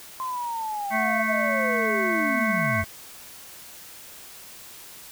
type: linear sweep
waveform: sine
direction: down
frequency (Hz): 1046.5 to 82.41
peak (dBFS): -27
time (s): 0.2-2.84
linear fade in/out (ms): 0
type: harmonic tone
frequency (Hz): 220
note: A3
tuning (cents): 0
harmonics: 1 / 3 / 5 / 7 / 9 / 10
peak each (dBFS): -29 / -29 / -29 / -29 / -29 / -29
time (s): 0.9-2.85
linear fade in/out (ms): 50
effects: white hiss -44 dBFS RMS until 5.11 s